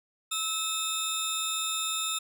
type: tone pair together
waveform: 20% pulse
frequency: 1300 / 3638 Hz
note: E6 / A#7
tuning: -24 / -43 cents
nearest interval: octave + tritone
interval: 1781 cents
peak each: -29 / -24 dBFS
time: 0.31-2.19 s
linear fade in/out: 10 ms
effects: none